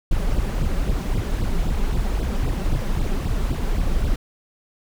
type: noise with flanger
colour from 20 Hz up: brown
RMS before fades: -21 dBFS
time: 0.11-4.16 s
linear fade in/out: 5 ms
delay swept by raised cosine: 0.23 to 5.23 ms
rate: 3.8 Hz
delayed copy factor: +0.95
effects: none